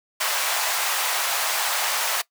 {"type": "high-pass noise", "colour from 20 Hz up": "pink", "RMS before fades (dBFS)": -24, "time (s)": [0.2, 2.22], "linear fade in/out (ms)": 10, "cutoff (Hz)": 710, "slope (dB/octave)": 24, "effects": ["noise-tail reverb RT60 0.1 s tail -20 dB re dry"]}